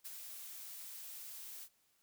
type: noise with ADSR envelope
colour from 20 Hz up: blue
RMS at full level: -45 dBFS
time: 0.04-1.69 s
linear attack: 20 ms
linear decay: 29 ms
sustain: -4 dB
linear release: 65 ms
effects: white hiss -75 dBFS RMS until 2.02 s